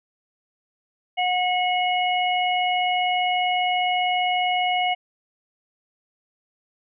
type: harmonic tone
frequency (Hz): 727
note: F#5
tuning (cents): -31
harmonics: 1 / 3 / 4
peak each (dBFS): -21 / -26 / -27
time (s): 1.17-4.95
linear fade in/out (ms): 20
effects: none